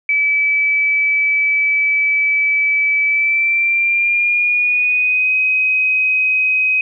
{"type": "tone with pitch glide", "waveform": "sine", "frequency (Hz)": [2300, 2523], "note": ["D7", "D#7"], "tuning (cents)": [-37, 23], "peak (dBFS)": -12, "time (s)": [0.09, 6.81], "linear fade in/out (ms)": 2, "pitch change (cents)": 160, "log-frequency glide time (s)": [3.06, 5.35], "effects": []}